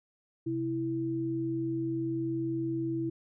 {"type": "tone pair together", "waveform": "sine", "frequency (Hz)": [130.8, 329.6], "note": ["C3", "E4"], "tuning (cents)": [0, 0], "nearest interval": "octave + major third", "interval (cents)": 1600, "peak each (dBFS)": [-36, -30], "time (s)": [0.46, 3.1], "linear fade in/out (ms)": 10, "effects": []}